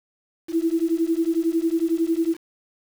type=beating tone pair; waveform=sine; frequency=324.6 / 335.6 Hz; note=E4 / E4; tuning=-27 / +31 cents; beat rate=11 Hz; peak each=-22 dBFS; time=0.48-2.37 s; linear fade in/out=50 ms; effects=7-bit